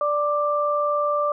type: tone pair together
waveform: sine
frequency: 587.3 / 1179.4 Hz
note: D5 / D6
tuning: 0 / +7 cents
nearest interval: octave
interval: 1207 cents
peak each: -22 dBFS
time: 0.01-1.32 s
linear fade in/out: 2 ms
effects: none